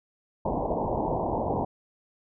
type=low-pass noise; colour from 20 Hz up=white; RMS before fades=-28 dBFS; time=0.45-1.65 s; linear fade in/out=5 ms; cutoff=970 Hz; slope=96 dB/octave; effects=none